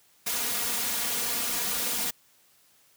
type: noise with comb filter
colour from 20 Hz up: white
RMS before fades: -29 dBFS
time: 0.26-2.11 s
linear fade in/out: 10 ms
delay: 4.2 ms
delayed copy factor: +0.8
effects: white hiss -62 dBFS RMS until 2.96 s + high-pass 60 Hz 12 dB/octave